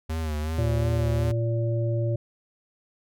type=tone with vibrato; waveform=square; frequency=78 Hz; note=D#2; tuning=5 cents sharp; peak=-27 dBFS; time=0.09-1.32 s; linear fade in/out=10 ms; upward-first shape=sine; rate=2.7 Hz; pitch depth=65 cents each way
type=harmonic tone; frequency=115.4 Hz; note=A#2; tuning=17 cents flat; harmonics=1 / 3 / 5; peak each=-23 / -33 / -32 dBFS; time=0.58-2.16 s; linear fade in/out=5 ms
effects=none